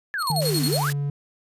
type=exponential two-way sweep; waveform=sine; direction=down then up; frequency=1760 to 237.9 to 1760 Hz; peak=-24 dBFS; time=0.14-0.9 s; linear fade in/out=0 ms; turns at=0.65 s
type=tone with tremolo; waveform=sawtooth; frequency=4300 Hz; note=C8; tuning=47 cents sharp; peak=-21 dBFS; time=0.18-0.84 s; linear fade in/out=50 ms; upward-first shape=square; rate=11 Hz; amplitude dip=80%
type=tone with pitch glide; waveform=triangle; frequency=153 to 142.75 Hz; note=D#3 to D3; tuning=-29 to -49 cents; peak=-21 dBFS; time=0.3-1.1 s; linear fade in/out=2 ms; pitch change=-120 cents; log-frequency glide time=0.49-0.92 s
type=noise; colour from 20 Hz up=white; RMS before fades=-32 dBFS; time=0.41-0.93 s; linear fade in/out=10 ms
effects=resampled to 32000 Hz